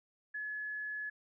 sine tone, 1704 Hz, G#6, 44 cents sharp, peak -37 dBFS, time 0.34-1.1 s, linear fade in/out 10 ms, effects none

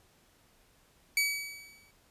sawtooth tone with exponential decay, 2277 Hz, C#7, 46 cents sharp, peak -20 dBFS, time 1.17-1.91 s, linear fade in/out 2 ms, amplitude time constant 160 ms, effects pink hiss -65 dBFS RMS until 2.1 s + resampled to 32000 Hz

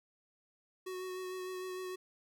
square tone with vibrato, 370 Hz, F#4, in tune, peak -40 dBFS, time 0.86-1.96 s, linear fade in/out 10 ms, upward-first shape sine, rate 6.6 Hz, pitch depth 17 cents each way, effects none

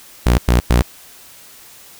sawtooth tone bursts, 60.1 Hz, B1, 46 cents flat, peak -6 dBFS, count 3, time 0.26-0.82 s, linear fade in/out 0 ms, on 120 ms, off 100 ms, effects white hiss -42 dBFS RMS until 1.99 s

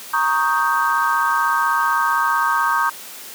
sine chord, Eb dominant seventh, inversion second, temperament equal, 932.3 / 1108.7 / 1244.5 / 1568 Hz, Bb5 / Db6 / Eb6 / G6, 0 / 0 / 0 / 0 cents, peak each -21 dBFS, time 0.13-2.9 s, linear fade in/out 10 ms, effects white hiss -36 dBFS RMS until 3.34 s + high-pass 200 Hz 12 dB/octave

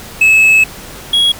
triangle tone pair in turn, 2593 / 3318 Hz, E7 / G#7, -29 / -2 cents, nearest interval major third, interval 427 cents, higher second, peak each -3 / -6 dBFS, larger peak first, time 0.21-0.64 / 1.13-1.32 s, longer first, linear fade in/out 5 ms, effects pink hiss -31 dBFS RMS until 1.39 s

